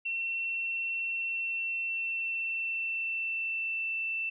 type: tone with pitch glide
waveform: sine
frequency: 2709 to 2670 Hz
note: E7 to E7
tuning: +47 to +22 cents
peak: -30 dBFS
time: 0.05-4.3 s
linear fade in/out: 10 ms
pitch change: -25 cents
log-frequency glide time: 1.15-3.93 s
effects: none